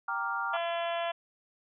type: chord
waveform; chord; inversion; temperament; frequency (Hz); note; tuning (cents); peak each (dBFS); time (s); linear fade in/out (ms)
sine; G minor seventh; none; equal; 784 / 932.3 / 1174.7 / 1396.9; G5 / Bb5 / D6 / F6; 0 / 0 / 0 / 0; -38 / -36 / -36 / -33; 0.08-0.57; 5
type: harmonic tone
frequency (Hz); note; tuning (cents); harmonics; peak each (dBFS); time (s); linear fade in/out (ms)
339.3; F4; -50; 2 / 3 / 4 / 5 / 6 / 7 / 8 / 9 / 10; -31 / -38 / -43 / -42 / -47 / -45 / -45 / -44 / -46; 0.53-1.12; 10
effects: none